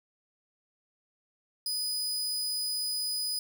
sawtooth tone, 4978 Hz, D#8, in tune, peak -27 dBFS, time 1.66-3.39 s, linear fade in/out 2 ms, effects none

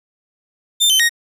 sawtooth tone with pitch steps, 3585 / 3075 / 1871 Hz, A7 / G7 / A#6, +32 / -34 / +6 cents, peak -8 dBFS, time 0.8-1.094 s, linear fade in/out 20 ms, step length 98 ms, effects resampled to 32000 Hz

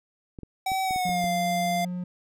clicks, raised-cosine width 3 ms, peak -26 dBFS, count 7, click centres 0.388 / 0.433 / 0.718 / 0.909 / 0.961 / 1.093 / 1.242 s
square tone with pitch glide, 763 to 695.6 Hz, G5 to F5, -47 to -7 cents, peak -25 dBFS, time 0.66-1.85 s, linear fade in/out 5 ms, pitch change -160 cents, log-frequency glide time 0.83-1.26 s
triangle tone, 179.3 Hz, F3, 46 cents sharp, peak -27 dBFS, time 1.05-2.04 s, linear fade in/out 5 ms
effects none

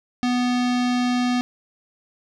square tone with low-pass filter, 246.9 Hz, B3, in tune, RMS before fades -21 dBFS, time 0.23-1.41 s, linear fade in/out 0 ms, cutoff 4900 Hz, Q 1.3, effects none

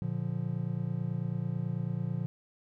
triangle chord, Bb major, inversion none, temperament just, 116.54 / 145.68 / 174.81 Hz, Bb2 / D3 / F3, 0 / -14 / +2 cents, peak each -33 dBFS, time 0.02-2.26 s, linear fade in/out 0 ms, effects none

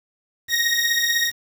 20% pulse beating tone pair, 1864.7 / 1880.7 Hz, A#6 / A#6, 0 / +15 cents, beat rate 16 Hz, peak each -16 dBFS, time 0.48-1.32 s, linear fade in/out 50 ms, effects 7-bit

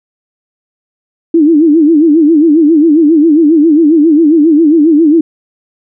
sine tone with vibrato, 312.3 Hz, D#4, 7 cents sharp, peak -3 dBFS, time 1.34-5.21 s, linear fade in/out 5 ms, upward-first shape sine, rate 7.4 Hz, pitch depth 140 cents each way, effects none

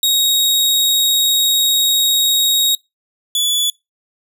sawtooth tone pair in turn, 3773 / 3436 Hz, A#7 / A7, +20 / -42 cents, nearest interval major second, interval 162 cents, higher first, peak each -9 / -11 dBFS, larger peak first, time 0.03-2.75 / 3.35-3.7 s, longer first, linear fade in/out 2 ms, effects noise-tail reverb RT60 0.2 s tail -23 dB re dry

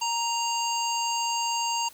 harmonic tone, 932.3 Hz, A#5, in tune, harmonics 1 / 3 / 5 / 7 / 8, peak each -27 / -32 / -34 / -35 / -36 dBFS, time 0.01-1.89 s, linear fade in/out 10 ms, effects white hiss -51 dBFS RMS until 1.93 s

